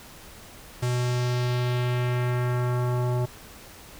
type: tone with low-pass filter sweep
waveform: square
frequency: 123.47 Hz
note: B2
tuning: in tune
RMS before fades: -25 dBFS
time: 0.82-3.26 s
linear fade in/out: 10 ms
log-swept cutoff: 8900 to 800 Hz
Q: 1.4
effects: pink hiss -46 dBFS RMS until 3.99 s